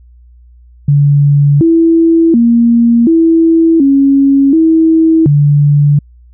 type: tone with pitch steps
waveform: sine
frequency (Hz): 143.4 / 330.1 / 234.3 / 328.3 / 275.7 / 323.1 / 145.2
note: D3 / E4 / A#3 / E4 / C#4 / E4 / D3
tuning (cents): -41 / +2 / +9 / -7 / -9 / -35 / -19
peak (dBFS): -4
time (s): 0.88-5.99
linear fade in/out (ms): 5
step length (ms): 730
effects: added 60 Hz sine -37 dBFS peak until 6.33 s